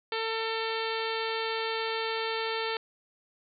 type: harmonic tone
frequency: 448.3 Hz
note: A4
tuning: 32 cents sharp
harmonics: 1 / 2 / 3 / 4 / 5 / 6 / 7 / 8 / 9 / 10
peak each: -33 / -36 / -38 / -39 / -40 / -41 / -41 / -42 / -43 / -43 dBFS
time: 0.12-2.77 s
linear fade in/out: 2 ms
effects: none